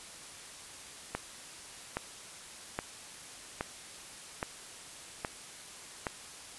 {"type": "click train", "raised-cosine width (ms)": 0.5, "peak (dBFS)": -17, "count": 7, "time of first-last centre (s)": [1.15, 6.068], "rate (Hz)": 1.22, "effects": ["white hiss -48 dBFS RMS until 6.58 s", "resampled to 24000 Hz"]}